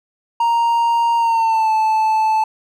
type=tone with pitch glide; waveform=triangle; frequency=932.3 to 874.9 Hz; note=A#5 to A5; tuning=0 to -10 cents; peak=-11 dBFS; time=0.4-2.44 s; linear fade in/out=5 ms; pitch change=-110 cents; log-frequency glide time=1.17-1.71 s; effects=none